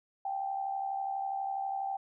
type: tone with amplitude modulation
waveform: sine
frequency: 783 Hz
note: G5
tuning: 2 cents flat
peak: -29 dBFS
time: 0.25-1.97 s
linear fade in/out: 5 ms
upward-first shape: sine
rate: 72.2 Hz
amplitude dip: 60%
effects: none